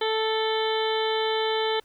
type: harmonic tone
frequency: 440 Hz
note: A4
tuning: in tune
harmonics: 1 / 2 / 3 / 4 / 5 / 7 / 8 / 9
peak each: -25 / -29 / -36 / -35 / -37 / -33 / -35 / -37 dBFS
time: 0.01-1.8 s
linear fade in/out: 5 ms
effects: pink hiss -61 dBFS RMS until 1.84 s